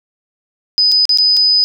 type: tone with dropouts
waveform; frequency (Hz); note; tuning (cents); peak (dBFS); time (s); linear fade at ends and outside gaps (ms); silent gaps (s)
sine; 4998; D#8; +7; -8; 0.78-1.64; 0; 0.916-0.92 / 1.054-1.093 / 1.174-1.185 / 1.367-1.37
effects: none